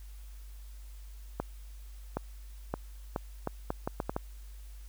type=accelerating click train; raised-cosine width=1 ms; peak=-17 dBFS; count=10; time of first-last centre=1.4-4.164 s; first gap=770 ms; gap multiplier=0.74; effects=added 50 Hz sine -44 dBFS peak until 4.88 s + white hiss -61 dBFS RMS until 4.88 s